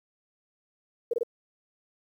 sine tone bursts, 470.8 Hz, A#4, 17 cents sharp, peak -23 dBFS, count 3, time 1.11-1.233 s, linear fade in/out 5 ms, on 25 ms, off 24 ms, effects 10-bit

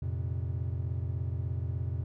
triangle chord, F suspended fourth, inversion none, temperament equal with one note detuned, 87.31 / 114.14 / 130.81 Hz, F2 / Bb2 / C3, 0 / -36 / 0 cents, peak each -31 / -34 / -35 dBFS, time 0.02-2.04 s, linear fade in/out 5 ms, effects none

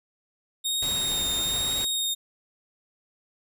sawtooth tone with vibrato, 3712 Hz, A#7, 8 cents flat, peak -22 dBFS, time 0.64-2.15 s, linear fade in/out 20 ms, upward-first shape triangle, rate 1.1 Hz, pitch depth 20 cents each way
pink noise, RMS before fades -36 dBFS, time 0.82-1.85 s, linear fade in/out 5 ms
effects none

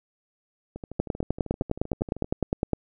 two click trains, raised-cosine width 2 ms, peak -23 / -10 dBFS, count 20 / 18, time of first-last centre 0.76-2.244 / 1-2.733 s, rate 12.8 / 9.81 Hz, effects none

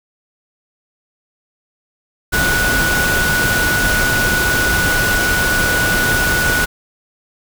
sine tone in noise, 1470 Hz, F#6, 12 cents flat, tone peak -15 dBFS, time 2.32-6.66 s, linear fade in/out 20 ms, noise pink, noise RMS -18 dBFS, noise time 2.32-6.66 s, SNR 0 dB, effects none

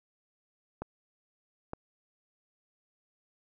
clicks, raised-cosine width 1 ms, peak -22 dBFS, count 2, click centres 0.82 / 1.734 s, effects none

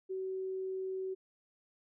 sine tone, 378.2 Hz, F#4, 38 cents sharp, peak -35 dBFS, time 0.09-1.15 s, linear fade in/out 20 ms, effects none

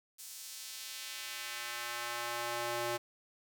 square tone with high-pass filter sweep, 119 Hz, A#2, 36 cents sharp, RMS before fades -40 dBFS, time 0.18-2.98 s, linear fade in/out 20 ms, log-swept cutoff 7400 to 450 Hz, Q 0.9, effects 10-bit

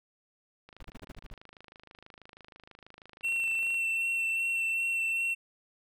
click train, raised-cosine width 0.3 ms, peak -34 dBFS, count 81, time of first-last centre 0.69-3.743 s, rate 26.2 Hz
brown noise bursts, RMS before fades -43 dBFS, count 8, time 0.8-1.339 s, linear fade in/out 5 ms, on 28 ms, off 45 ms
triangle tone with vibrato, 2703 Hz, E7, 43 cents sharp, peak -26 dBFS, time 3.23-5.35 s, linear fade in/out 20 ms, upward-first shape sine, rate 2.6 Hz, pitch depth 13 cents each way
effects none

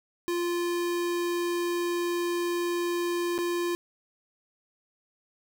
square tone with dropouts, 347.7 Hz, F4, 8 cents flat, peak -27 dBFS, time 0.28-3.75 s, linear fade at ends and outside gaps 0 ms, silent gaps 3.38-3.387 s, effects none

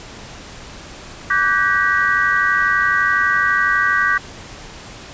sine tone cluster, 1159 / 1506 / 1598 / 1920 Hz, D6 / F#6 / G6 / B6, -23 / +30 / +33 / -49 cents, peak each -19 dBFS, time 1.3-4.18 s, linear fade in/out 5 ms, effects pink hiss -36 dBFS RMS until 5.13 s + resampled to 16000 Hz

